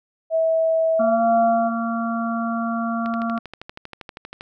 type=tone with pitch glide; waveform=sine; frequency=649 to 687.6 Hz; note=E5 to F5; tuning=-27 to -27 cents; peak=-16 dBFS; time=0.3-1.72 s; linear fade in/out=50 ms; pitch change=+100 cents; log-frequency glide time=0.97-1.22 s
type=harmonic tone; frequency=229.8 Hz; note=A#3; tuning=25 cents flat; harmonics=1 / 3 / 5 / 6; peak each=-23 / -28 / -30 / -31 dBFS; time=0.99-3.39 s; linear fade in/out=10 ms
type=click train; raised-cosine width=0.3 ms; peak=-19 dBFS; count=18; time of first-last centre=3.06-4.409 s; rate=12.6 Hz
effects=none